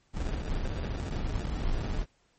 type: noise with sample-and-hold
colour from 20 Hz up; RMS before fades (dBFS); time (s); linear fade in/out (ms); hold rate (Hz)
brown; -31; 0.13-2.06; 50; 1050
effects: pink hiss -69 dBFS RMS until 2.38 s + MP3 32 kbps